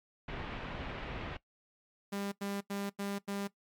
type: low-pass noise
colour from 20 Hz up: pink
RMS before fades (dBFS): -41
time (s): 0.28-1.37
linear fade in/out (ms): 5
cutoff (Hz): 3100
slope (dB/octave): 24
type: tone bursts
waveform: sawtooth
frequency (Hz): 200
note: G3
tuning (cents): +35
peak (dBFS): -31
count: 5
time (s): 2.12-3.476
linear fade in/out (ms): 10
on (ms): 200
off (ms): 89
effects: noise-tail reverb RT60 0.1 s tail -18 dB re dry + MP3 96 kbps